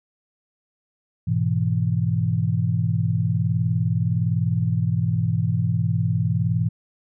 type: chord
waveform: sine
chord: E major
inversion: first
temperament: equal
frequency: 103.83 / 123.47 / 164.81 Hz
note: G#2 / B2 / E3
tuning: 0 / 0 / 0 cents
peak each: -23 dBFS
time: 1.27-6.69 s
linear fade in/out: 10 ms
effects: none